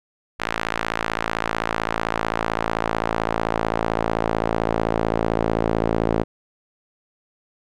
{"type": "tone with band-pass filter sweep", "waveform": "sawtooth", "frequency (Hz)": 55.7, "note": "A1", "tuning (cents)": 22, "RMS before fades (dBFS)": -23, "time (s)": [0.39, 6.24], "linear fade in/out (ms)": 20, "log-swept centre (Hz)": [1700, 460], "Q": 0.94, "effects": []}